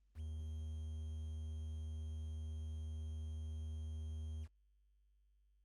triangle tone with quantisation, 78 Hz, D#2, 5 cents sharp, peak -40 dBFS, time 0.15-4.48 s, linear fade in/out 50 ms, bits 11, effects added 50 Hz sine -70 dBFS peak until 5.64 s + Opus 32 kbps

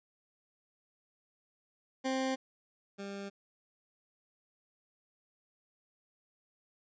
20% pulse tone pair in turn, 263.1 / 198.87 Hz, C4 / G3, +10 / +25 cents, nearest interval perfect fourth, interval 485 cents, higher first, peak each -26 / -35 dBFS, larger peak first, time 2.04-2.36 / 2.98-3.3 s, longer neither, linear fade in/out 20 ms, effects resampled to 16000 Hz

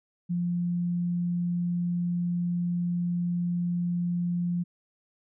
sine tone, 174.7 Hz, F3, 1 cent sharp, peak -25 dBFS, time 0.29-4.64 s, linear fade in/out 20 ms, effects none

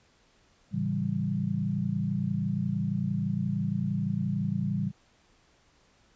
sine chord, A dominant seventh, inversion none, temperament equal, 110 / 138.59 / 164.81 / 196 Hz, A2 / C#3 / E3 / G3, 0 / 0 / 0 / 0 cents, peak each -34 / -33 / -32 / -30 dBFS, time 0.71-4.92 s, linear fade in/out 50 ms, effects pink hiss -64 dBFS RMS until 6.15 s + resampled to 16000 Hz

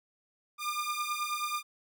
sawtooth beating tone pair, 1200 / 1209.3 Hz, D6 / D#6, +37 / -50 cents, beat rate 9.3 Hz, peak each -31 dBFS, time 0.58-1.63 s, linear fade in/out 50 ms, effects none

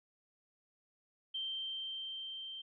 sine tone with level ramp, 3136 Hz, G7, in tune, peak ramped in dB -36 to -43 dBFS, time 1.34-2.62 s, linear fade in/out 10 ms, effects none

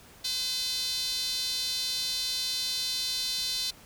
sawtooth tone with high-pass filter, 510 Hz, C5, 44 cents flat, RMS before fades -31 dBFS, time 0.24-3.71 s, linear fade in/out 10 ms, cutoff 4100 Hz, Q 4.5, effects pink hiss -53 dBFS RMS until 3.85 s

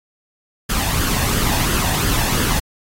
pink noise with flanger, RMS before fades -19 dBFS, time 0.69-2.6 s, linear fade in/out 10 ms, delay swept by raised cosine 0.62 to 1.16 ms, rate 2.9 Hz, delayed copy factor +0.5, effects AAC 48 kbps

